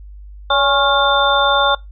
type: tone cluster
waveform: sine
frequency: 567 / 828 / 1095 / 1397 / 3568 Hz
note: C#5 / G#5 / C#6 / F6 / A7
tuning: +39 / -5 / -22 / 0 / +23 cents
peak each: -18 dBFS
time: 0.5-1.75 s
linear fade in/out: 5 ms
effects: noise-tail reverb RT60 0.2 s tail -23 dB re dry + added 50 Hz sine -33 dBFS peak until 1.91 s